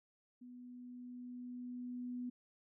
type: tone with level ramp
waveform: sine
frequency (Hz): 246.9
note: B3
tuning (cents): 0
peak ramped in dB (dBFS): -51 to -39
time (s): 0.41-2.3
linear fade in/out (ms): 10
effects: none